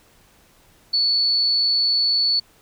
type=tone; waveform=sine; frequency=4442 Hz; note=C#8; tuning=3 cents sharp; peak=-16 dBFS; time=0.93-2.4 s; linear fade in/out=10 ms; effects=pink hiss -55 dBFS RMS until 2.61 s